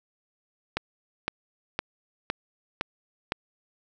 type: click train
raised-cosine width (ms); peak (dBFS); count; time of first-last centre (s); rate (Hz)
0.3; -10; 6; 0.77-3.321; 1.96
effects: none